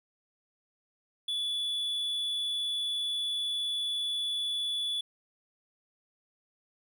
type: tone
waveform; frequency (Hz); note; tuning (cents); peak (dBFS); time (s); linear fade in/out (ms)
triangle; 3439; A7; -40; -28; 1.28-5.01; 5
effects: none